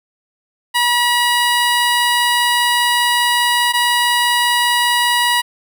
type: tone pair in turn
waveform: 15% pulse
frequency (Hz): 965 / 965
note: B5 / B5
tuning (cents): -40 / -40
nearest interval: unison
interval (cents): 0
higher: neither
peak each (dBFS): -6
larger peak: neither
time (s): 0.74-3.73 / 3.73-5.42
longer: first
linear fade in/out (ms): 20
effects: none

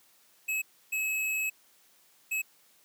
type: tone bursts at uneven times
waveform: square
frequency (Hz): 2576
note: E7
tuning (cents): -41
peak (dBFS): -29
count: 3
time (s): 0.48-0.62 / 0.92-1.5 / 2.31-2.42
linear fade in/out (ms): 10
effects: white hiss -63 dBFS RMS until 2.84 s + high-pass 150 Hz 12 dB/octave

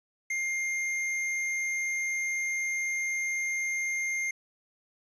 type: tone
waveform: square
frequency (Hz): 2114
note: C7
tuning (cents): +17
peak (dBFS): -29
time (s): 0.3-4.31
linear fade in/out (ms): 5
effects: resampled to 22050 Hz + 10-bit

